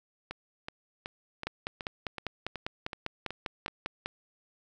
two click trains, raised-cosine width 0.3 ms, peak -21 / -17 dBFS, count 10 / 14, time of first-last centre 0.31-3.681 / 1.47-4.06 s, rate 2.67 / 5.02 Hz, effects none

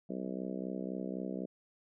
harmonic tone, 63.9 Hz, C2, 40 cents flat, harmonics 3 / 4 / 5 / 6 / 7 / 8 / 9 / 10, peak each -40 / -42 / -44 / -46 / -47 / -48 / -49 / -50 dBFS, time 0.09-1.46 s, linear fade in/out 10 ms, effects none

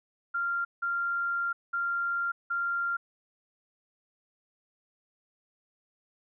sine tone bursts at uneven times, 1389 Hz, F6, 10 cents flat, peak -27 dBFS, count 4, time 0.34-0.65 / 0.82-1.53 / 1.73-2.32 / 2.5-2.97 s, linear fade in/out 10 ms, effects none

